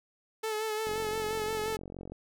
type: tone with vibrato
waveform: sawtooth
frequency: 433.9 Hz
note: A4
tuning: 24 cents flat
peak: -27 dBFS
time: 0.43-1.77 s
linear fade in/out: 10 ms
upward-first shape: sine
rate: 5.7 Hz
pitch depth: 34 cents each way
type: click train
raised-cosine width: 2 ms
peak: -29 dBFS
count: 58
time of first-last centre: 0.87-2.12 s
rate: 45.6 Hz
effects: none